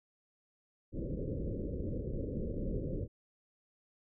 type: low-pass noise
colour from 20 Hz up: pink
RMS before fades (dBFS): -37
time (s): 0.92-3.08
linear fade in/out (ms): 50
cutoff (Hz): 560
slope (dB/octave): 96
effects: none